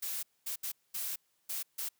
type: noise bursts at uneven times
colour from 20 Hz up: blue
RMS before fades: -37 dBFS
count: 6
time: 0.02-0.23 / 0.46-0.56 / 0.63-0.72 / 0.94-1.16 / 1.49-1.63 / 1.78-1.89 s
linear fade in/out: 10 ms
effects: white hiss -75 dBFS RMS until 1.99 s + high-pass 80 Hz 12 dB/octave